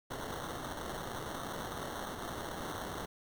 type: noise with sample-and-hold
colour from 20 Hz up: violet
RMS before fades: -41 dBFS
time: 0.1-3.06 s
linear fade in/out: 10 ms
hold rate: 2450 Hz
effects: none